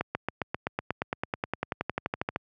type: accelerating click train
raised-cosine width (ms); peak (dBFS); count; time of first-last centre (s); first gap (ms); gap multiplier
0.5; -13; 24; 0.01-2.361; 140; 0.97
effects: high-pass 80 Hz 12 dB/octave